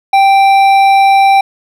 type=tone with hard clipping; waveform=triangle; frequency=784 Hz; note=G5; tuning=in tune; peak=-6 dBFS; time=0.13-1.41 s; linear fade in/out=5 ms; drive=13 dB; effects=none